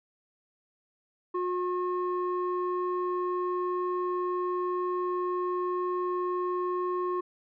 square tone with low-pass filter, 360.2 Hz, F#4, 46 cents flat, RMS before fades -30 dBFS, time 1.34-7.21 s, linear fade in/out 10 ms, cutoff 930 Hz, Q 5.4, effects none

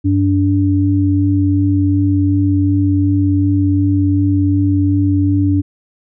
sine tone pair together, 95.6 / 289.5 Hz, G2 / D4, -43 / -25 cents, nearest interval octave + perfect fifth, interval 1918 cents, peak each -13 dBFS, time 0.04-5.62 s, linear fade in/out 20 ms, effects none

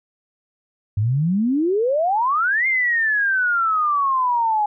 sine exponential two-way sweep, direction up then down, 98 to 2130 to 826 Hz, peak -16 dBFS, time 0.97-4.66 s, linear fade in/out 5 ms, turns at 2.67 s, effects none

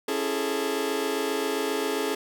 sawtooth chord, A major seventh, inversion first, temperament just, 275 / 330 / 412.5 / 440 Hz, C#4 / E4 / G#4 / A4, -14 / +2 / -12 / 0 cents, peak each -28 / -30 / -25 / -26 dBFS, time 0.08-2.15 s, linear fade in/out 5 ms, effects none

